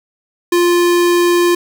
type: tone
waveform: square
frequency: 349.2 Hz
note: F4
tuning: in tune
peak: -10 dBFS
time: 0.52-1.55 s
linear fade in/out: 5 ms
effects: 7-bit